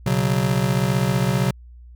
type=chord; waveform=square; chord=B suspended second; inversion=none; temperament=just; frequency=123.47 / 138.9 / 185.21 Hz; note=B2 / C#3 / F#3; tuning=0 / +4 / +2 cents; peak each=-23 dBFS; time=0.06-1.51 s; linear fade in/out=5 ms; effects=added 60 Hz sine -40 dBFS peak until 1.95 s